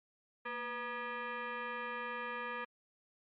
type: tone with frequency modulation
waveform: sine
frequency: 230.6 Hz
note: A#3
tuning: 19 cents flat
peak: -38 dBFS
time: 0.45-2.65 s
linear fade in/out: 10 ms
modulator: 724 Hz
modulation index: 2.8
effects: Opus 48 kbps